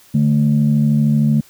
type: tone pair together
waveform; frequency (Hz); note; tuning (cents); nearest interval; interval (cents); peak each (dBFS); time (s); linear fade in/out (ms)
sine; 146.83 / 220; D3 / A3; 0 / 0; perfect fifth; 700; -13; 0.14-1.41; 10
effects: tanh soft clip ceiling -5 dBFS + white hiss -48 dBFS RMS until 1.49 s